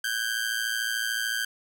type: ring-modulated tone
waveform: sawtooth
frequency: 1571 Hz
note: G6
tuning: 3 cents sharp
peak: -20 dBFS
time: 0.04-1.45 s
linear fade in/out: 5 ms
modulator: 56.8 Hz
effects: none